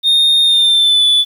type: tone with pitch glide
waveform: sine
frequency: 3676 to 3470 Hz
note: A#7 to A7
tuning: -25 to -25 cents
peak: -5 dBFS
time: 0.03-1.25 s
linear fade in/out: 50 ms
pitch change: -100 cents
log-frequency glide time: 0.43-1.05 s
effects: tanh soft clip ceiling -7 dBFS + 7-bit